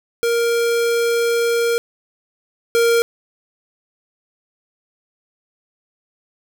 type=tone pair in turn; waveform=square; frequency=467.8 / 466.1 Hz; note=A#4 / A#4; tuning=+6 / 0 cents; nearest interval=unison; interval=6 cents; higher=first; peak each=-16 / -13 dBFS; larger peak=second; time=0.23-1.78 / 2.75-3.02 s; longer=first; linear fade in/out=0 ms; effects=none

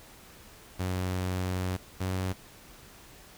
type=tone pair in turn; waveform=sawtooth; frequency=92 / 93.39 Hz; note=F#2 / F#2; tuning=-9 / +17 cents; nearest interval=unison; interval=26 cents; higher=second; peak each=-25 dBFS; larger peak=neither; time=0.79-1.77 / 2-2.33 s; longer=first; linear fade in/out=10 ms; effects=pink hiss -52 dBFS RMS until 3.37 s

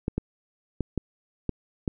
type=clicks; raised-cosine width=3 ms; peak=-13 dBFS; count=6; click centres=0.081 / 0.18 / 0.807 / 0.977 / 1.493 / 1.878 s; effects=none

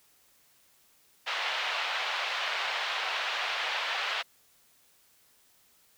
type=band-pass noise; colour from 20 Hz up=white; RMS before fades=-32 dBFS; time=1.26-4.23 s; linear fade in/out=20 ms; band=620 to 3500 Hz; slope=24 dB/octave; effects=white hiss -64 dBFS RMS until 5.97 s

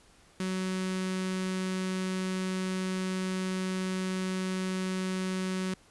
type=tone with notch filter; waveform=sawtooth; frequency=186.8 Hz; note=F#3; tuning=17 cents sharp; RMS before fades=-32 dBFS; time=0.4-5.74 s; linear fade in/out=2 ms; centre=710 Hz; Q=1.2; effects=pink hiss -60 dBFS RMS until 5.9 s + resampled to 24000 Hz

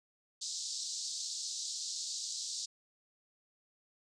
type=band-pass noise; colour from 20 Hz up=pink; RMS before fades=-40 dBFS; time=0.41-2.66 s; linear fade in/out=10 ms; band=4000 to 7800 Hz; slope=48 dB/octave; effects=resampled to 22050 Hz

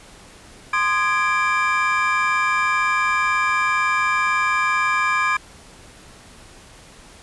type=tone cluster; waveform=triangle; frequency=1040 / 1222 / 1660 / 2352 Hz; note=C6 / D#6 / G#6 / D7; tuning=-11 / -32 / -1 / +2 cents; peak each=-21 dBFS; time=0.73-5.37 s; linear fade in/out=5 ms; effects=pink hiss -45 dBFS RMS until 7.22 s + resampled to 24000 Hz

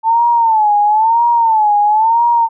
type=tone with vibrato; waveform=sine; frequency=884 Hz; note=A5; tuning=8 cents sharp; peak=-8 dBFS; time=0.03-2.49 s; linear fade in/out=50 ms; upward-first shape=sine; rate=1 Hz; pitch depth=120 cents each way; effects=none

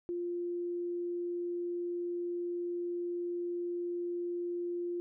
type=tone; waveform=sine; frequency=349.2 Hz; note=F4; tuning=in tune; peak=-33 dBFS; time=0.09-5 s; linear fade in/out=0 ms; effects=none

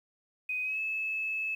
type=tone with pitch glide; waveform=sine; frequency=2503 to 2603 Hz; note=D#7 to E7; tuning=+10 to -22 cents; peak=-30 dBFS; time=0.49-1.55 s; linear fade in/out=5 ms; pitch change=+68 cents; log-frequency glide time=0.63-0.79 s; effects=10-bit

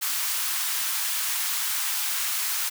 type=high-pass noise; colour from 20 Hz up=white; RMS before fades=-27 dBFS; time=0.01-2.7 s; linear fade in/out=20 ms; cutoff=920 Hz; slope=24 dB/octave; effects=none

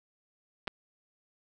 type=clicks; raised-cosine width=0.3 ms; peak=-23 / -16 dBFS; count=2; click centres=0.673 / 0.678 s; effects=none

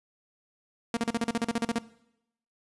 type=tone bursts; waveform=sawtooth; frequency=232.5 Hz; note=A#3; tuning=4 cents flat; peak=-21 dBFS; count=13; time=0.94-1.785 s; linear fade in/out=2 ms; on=29 ms; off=39 ms; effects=noise-tail reverb RT60 0.8 s tail -19 dB re dry + resampled to 24000 Hz

